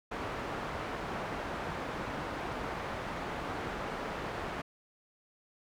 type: low-pass noise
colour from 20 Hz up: white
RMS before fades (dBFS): -38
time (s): 0.11-4.62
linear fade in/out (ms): 10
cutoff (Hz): 1200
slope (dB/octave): 12
effects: none